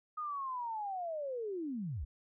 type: linear sweep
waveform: sine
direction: down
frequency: 1250 to 51.91 Hz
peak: -36 dBFS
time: 0.17-2.05 s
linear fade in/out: 10 ms
effects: none